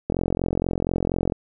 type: click train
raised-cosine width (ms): 2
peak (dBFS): -9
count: 55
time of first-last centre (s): 0.1-1.322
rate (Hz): 44.2
effects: none

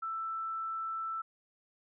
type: tone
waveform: sine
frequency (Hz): 1326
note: E6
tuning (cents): +10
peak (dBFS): -34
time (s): 0.02-1.22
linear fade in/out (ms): 10
effects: none

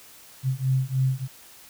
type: beating tone pair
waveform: sine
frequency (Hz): 129.9 / 133.2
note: C3 / C3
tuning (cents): -12 / +31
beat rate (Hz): 3.3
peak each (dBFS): -24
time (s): 0.43-1.28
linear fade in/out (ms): 50
effects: white hiss -49 dBFS RMS until 1.69 s

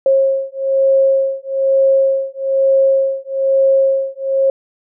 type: beating tone pair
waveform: sine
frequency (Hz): 539 / 540.1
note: C#5 / C#5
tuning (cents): -49 / -45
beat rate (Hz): 1.1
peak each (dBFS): -14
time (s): 0.06-4.5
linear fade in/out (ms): 2
effects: none

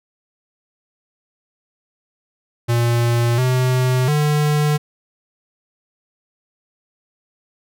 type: tone with pitch steps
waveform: square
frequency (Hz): 118.4 / 127.7 / 149.3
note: A#2 / C3 / D3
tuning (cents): +27 / -42 / +29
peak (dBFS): -15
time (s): 2.68-4.78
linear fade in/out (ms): 20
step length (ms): 700
effects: none

